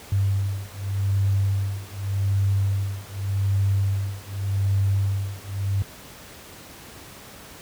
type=beating tone pair; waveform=sine; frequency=98 / 98.85 Hz; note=G2 / G2; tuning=0 / +15 cents; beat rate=0.85 Hz; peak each=-23 dBFS; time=0.12-5.82 s; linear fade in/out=0 ms; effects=pink hiss -43 dBFS RMS until 7.61 s + high-pass 60 Hz 12 dB/octave